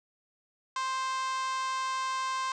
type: tone with high-pass filter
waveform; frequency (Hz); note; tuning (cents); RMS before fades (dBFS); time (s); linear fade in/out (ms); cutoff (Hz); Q
5% pulse; 524; C5; +2; -32; 0.76-2.52; 2; 1100; 9.3
effects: resampled to 22050 Hz